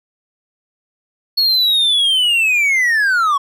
triangle linear sweep, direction down, 4372 to 1089 Hz, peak -10 dBFS, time 1.37-3.38 s, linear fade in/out 10 ms, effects none

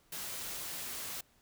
white noise, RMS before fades -41 dBFS, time 0.12-1.21 s, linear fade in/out 5 ms, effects pink hiss -68 dBFS RMS until 1.41 s

